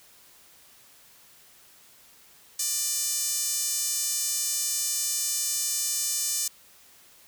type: tone with high-pass filter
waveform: sawtooth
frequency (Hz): 596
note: D5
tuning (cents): +25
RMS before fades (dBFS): -28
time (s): 2.59-6.48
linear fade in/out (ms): 5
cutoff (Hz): 6700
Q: 2.1
effects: white hiss -55 dBFS RMS until 7.27 s